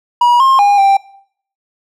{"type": "tone with pitch steps", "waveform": "triangle", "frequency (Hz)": [964, 1066, 812, 787], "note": ["B5", "C6", "G#5", "G5"], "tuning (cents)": [-42, 32, -39, 7], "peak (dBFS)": -4, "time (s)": [0.21, 0.97], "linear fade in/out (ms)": 5, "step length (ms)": 190, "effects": ["noise-tail reverb RT60 0.6 s tail -20 dB re dry"]}